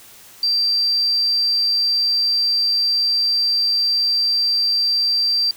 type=tone; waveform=sine; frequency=4699 Hz; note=D8; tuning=in tune; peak=-15 dBFS; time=0.43-5.51 s; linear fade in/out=2 ms; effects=white hiss -44 dBFS RMS until 5.56 s